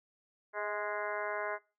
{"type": "harmonic tone with a mistuned harmonic", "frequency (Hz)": 207.7, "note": "G#3", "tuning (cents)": 0, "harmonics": [2, 3, 4, 5, 6, 7, 8, 9, 10], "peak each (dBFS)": [-42, -39, -44, -41, -48, -42, -43, -49, -47], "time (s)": [0.53, 1.59], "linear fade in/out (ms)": 50, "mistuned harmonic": 3, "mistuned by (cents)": 26, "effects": ["noise-tail reverb RT60 0.3 s tail -21 dB re dry"]}